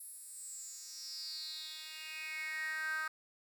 10% pulse tone with high-pass filter sweep, 313.4 Hz, D#4, 13 cents sharp, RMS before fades -43 dBFS, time 0-3.08 s, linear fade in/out 5 ms, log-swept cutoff 11000 to 1400 Hz, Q 6.8, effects none

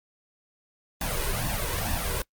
pink noise with flanger, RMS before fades -28 dBFS, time 1.01-2.22 s, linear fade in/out 2 ms, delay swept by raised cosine 1.1 to 2.07 ms, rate 2.2 Hz, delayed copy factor +0.9, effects noise-tail reverb RT60 0.1 s tail -26 dB re dry + Opus 32 kbps

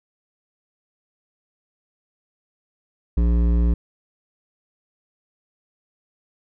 sine tone with hard clipping, 58.27 Hz, A#1, in tune, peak -17 dBFS, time 3.17-3.74 s, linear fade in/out 5 ms, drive 12 dB, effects none

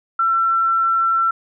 sine tone, 1347 Hz, E6, 37 cents sharp, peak -14 dBFS, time 0.19-1.31 s, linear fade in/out 5 ms, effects none

